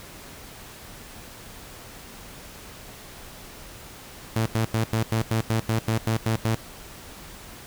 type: tone bursts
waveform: sawtooth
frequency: 112 Hz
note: A2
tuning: 31 cents sharp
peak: -17 dBFS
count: 12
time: 4.36-6.55 s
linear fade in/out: 0 ms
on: 100 ms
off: 90 ms
effects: pink hiss -43 dBFS RMS until 7.66 s